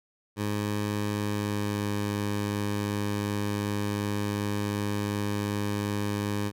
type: tone with pitch glide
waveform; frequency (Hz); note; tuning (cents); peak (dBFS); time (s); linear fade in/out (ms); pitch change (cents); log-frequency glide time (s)
15% pulse; 103.83 to 102.7; G#2 to G#2; 0 to -19; -21; 0.36-6.52; 50; -19; 1.07-1.89
effects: none